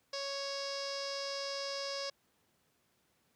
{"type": "tone with low-pass filter", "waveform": "sawtooth", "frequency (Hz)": 554.4, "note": "C#5", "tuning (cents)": 0, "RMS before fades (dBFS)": -39, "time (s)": [0.13, 2.1], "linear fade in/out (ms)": 5, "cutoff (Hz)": 5200, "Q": 8.6, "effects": ["pink hiss -74 dBFS RMS until 3.35 s", "high-pass 100 Hz 12 dB/octave"]}